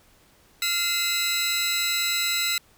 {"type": "tone cluster", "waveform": "25% pulse", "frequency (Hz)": [1392, 2063, 2569, 3928], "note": ["F6", "C7", "E7", "B7"], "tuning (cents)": [-6, -25, -45, -10], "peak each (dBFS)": [-28, -24, -28, -22], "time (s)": [0.62, 2.58], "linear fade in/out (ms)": 2, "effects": ["pink hiss -58 dBFS RMS until 2.77 s"]}